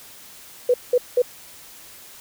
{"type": "tone bursts", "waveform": "sine", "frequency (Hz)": 493.9, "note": "B4", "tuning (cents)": 0, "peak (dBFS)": -13, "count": 3, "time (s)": [0.69, 1.22], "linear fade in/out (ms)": 5, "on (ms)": 50, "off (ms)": 190, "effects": ["white hiss -44 dBFS RMS until 2.2 s"]}